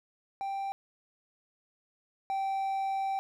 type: tone pair in turn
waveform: triangle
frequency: 785 / 777.8 Hz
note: G5 / G5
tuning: +2 / -14 cents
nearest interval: unison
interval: 16 cents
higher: first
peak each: -30 / -27 dBFS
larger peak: second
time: 0.41-0.72 / 2.3-3.19 s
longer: second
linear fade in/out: 0 ms
effects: none